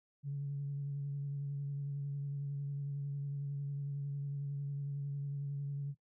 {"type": "tone with vibrato", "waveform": "sine", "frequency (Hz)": 141.3, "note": "C#3", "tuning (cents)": 34, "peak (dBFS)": -35, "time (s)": [0.23, 5.95], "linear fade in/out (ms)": 50, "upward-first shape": "sine", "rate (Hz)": 11, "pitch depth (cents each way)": 20, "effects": ["noise-tail reverb RT60 0.1 s tail -19 dB re dry", "tanh soft clip ceiling -31 dBFS"]}